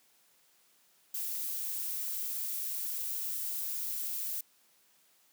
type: noise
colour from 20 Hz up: violet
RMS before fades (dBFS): -36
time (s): 1.14-4.41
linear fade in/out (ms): 5
effects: white hiss -67 dBFS RMS until 5.32 s + high-pass 150 Hz 12 dB/octave